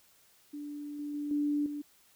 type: tone with level steps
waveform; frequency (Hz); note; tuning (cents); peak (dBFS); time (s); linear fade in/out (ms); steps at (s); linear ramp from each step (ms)
sine; 292.6; D4; -6; -38 / -35 / -33 / -27 / -35; 0.53-1.82; 10; 0.99 / 1.14 / 1.31 / 1.66; 2
effects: white hiss -64 dBFS RMS until 2.15 s